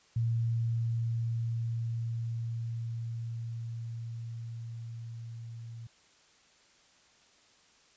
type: tone with level ramp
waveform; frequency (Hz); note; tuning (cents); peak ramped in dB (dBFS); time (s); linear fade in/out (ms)
sine; 115.5; A#2; -16; -26 to -41; 0.16-5.87; 5
effects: white hiss -63 dBFS RMS until 7.96 s + resampled to 16000 Hz